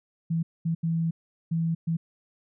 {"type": "tone bursts at uneven times", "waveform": "sine", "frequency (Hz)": 164.81, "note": "E3", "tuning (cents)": 0, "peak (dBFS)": -23, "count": 5, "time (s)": [[0.3, 0.43], [0.65, 0.75], [0.83, 1.11], [1.51, 1.75], [1.87, 1.97]], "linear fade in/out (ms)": 10, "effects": []}